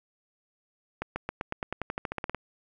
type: accelerating click train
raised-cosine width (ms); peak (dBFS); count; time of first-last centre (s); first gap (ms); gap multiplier
0.5; -16; 16; 1.02-2.347; 140; 0.93
effects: none